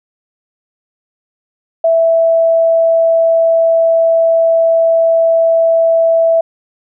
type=tone; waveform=sine; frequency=659.3 Hz; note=E5; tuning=in tune; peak=-7 dBFS; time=1.84-6.41 s; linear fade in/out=5 ms; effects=none